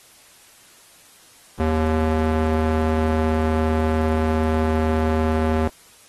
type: tone with band-pass filter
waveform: square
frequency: 78.8 Hz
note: D#2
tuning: 23 cents sharp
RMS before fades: -20 dBFS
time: 1.6-5.68 s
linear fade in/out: 0 ms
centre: 430 Hz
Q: 0.57
effects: white hiss -50 dBFS RMS until 6.08 s + AAC 32 kbps